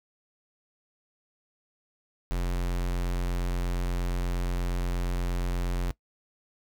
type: tone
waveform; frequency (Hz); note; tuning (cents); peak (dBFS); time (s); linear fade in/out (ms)
square; 44.23; F1; +23; -27; 2.31-5.91; 0
effects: noise-tail reverb RT60 0.1 s tail -20 dB re dry